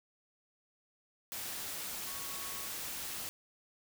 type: tone in noise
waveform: sine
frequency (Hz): 1108.7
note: C#6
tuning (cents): 0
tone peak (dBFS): -51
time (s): 2.07-2.68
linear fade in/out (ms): 0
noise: white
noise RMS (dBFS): -41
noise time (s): 1.32-3.29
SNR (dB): -13
effects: none